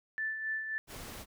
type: tone with tremolo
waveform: sine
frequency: 1759 Hz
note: A6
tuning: 1 cent flat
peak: -31 dBFS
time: 0.18-0.78 s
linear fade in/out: 0 ms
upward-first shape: sine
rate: 3.7 Hz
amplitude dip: 50%
type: noise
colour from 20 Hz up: pink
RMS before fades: -45 dBFS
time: 0.87-1.26 s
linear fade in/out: 50 ms
effects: none